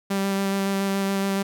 sawtooth tone with vibrato, 196 Hz, G3, in tune, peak -18 dBFS, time 0.1-1.43 s, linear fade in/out 10 ms, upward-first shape square, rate 7.1 Hz, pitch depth 9 cents each way, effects none

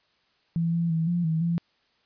sine tone with pitch steps, 166.9 / 168.9 / 162.5 / 173.7 / 160.5 / 169.4 Hz, E3 / E3 / E3 / F3 / E3 / E3, +22 / +42 / -24 / -9 / -46 / +48 cents, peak -22 dBFS, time 0.56-1.58 s, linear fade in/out 0 ms, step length 170 ms, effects white hiss -67 dBFS RMS until 2.05 s + resampled to 11025 Hz

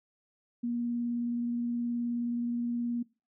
sine tone with vibrato, 238.3 Hz, A#3, 38 cents sharp, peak -29 dBFS, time 0.63-3.03 s, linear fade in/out 10 ms, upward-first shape sine, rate 19 Hz, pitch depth 11 cents each way, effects noise-tail reverb RT60 0.3 s tail -21 dB re dry

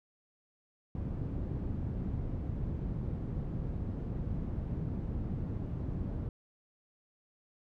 white low-pass noise, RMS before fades -36 dBFS, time 0.95-6.29 s, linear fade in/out 2 ms, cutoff 150 Hz, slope 12 dB/octave, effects none

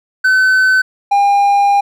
triangle tone pair in turn, 1520 / 805.2 Hz, F#6 / G5, +46 / +46 cents, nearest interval major seventh, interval 1100 cents, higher first, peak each -6 dBFS, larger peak neither, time 0.24-0.82 / 1.11-1.81 s, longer second, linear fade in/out 10 ms, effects none

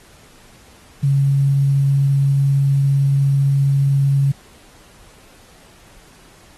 sine tone with quantisation, 138.59 Hz, C#3, in tune, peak -12 dBFS, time 1.03-4.32 s, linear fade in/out 10 ms, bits 7, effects pink hiss -48 dBFS RMS until 6.57 s + AAC 32 kbps

